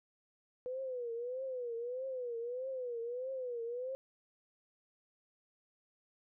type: tone with vibrato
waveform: sine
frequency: 495.1 Hz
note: B4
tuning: 4 cents sharp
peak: -37 dBFS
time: 0.66-3.95 s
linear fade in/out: 0 ms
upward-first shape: triangle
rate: 1.6 Hz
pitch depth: 140 cents each way
effects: none